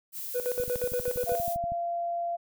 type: noise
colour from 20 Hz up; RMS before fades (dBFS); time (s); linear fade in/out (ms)
violet; -37; 0.12-1.57; 50
type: tone with tremolo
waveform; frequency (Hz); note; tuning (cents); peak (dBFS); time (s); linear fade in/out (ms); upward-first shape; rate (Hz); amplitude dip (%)
triangle; 493.9; B4; 0; -24; 0.34-1.41; 20; square; 8.4; 80
type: click train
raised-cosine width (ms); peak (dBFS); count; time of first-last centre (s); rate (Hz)
5; -28; 15; 0.6-1.72; 12.5
type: tone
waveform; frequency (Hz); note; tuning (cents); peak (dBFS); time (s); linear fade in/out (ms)
sine; 688; F5; -26; -28; 1.26-2.37; 20
effects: none